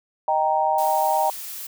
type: chord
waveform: sine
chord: Eb major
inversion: none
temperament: equal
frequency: 622.3 / 784 / 932.3 Hz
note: Eb5 / G5 / Bb5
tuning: 0 / 0 / 0 cents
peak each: -24 / -21 / -22 dBFS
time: 0.28-1.3 s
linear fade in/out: 2 ms
type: noise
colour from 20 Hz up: blue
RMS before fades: -34 dBFS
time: 0.78-1.67 s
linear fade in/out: 5 ms
effects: none